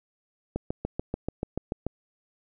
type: click train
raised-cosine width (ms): 2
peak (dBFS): -15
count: 10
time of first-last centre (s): 0.56-1.866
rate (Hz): 6.89
effects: none